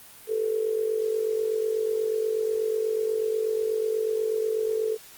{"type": "tone with amplitude modulation", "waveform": "sine", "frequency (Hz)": 440, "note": "A4", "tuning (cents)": 0, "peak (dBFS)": -20, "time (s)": [0.27, 4.98], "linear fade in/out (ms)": 50, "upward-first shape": "sine", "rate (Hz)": 48.2, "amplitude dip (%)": 70, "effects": ["white hiss -48 dBFS RMS until 5.17 s", "Opus 32 kbps"]}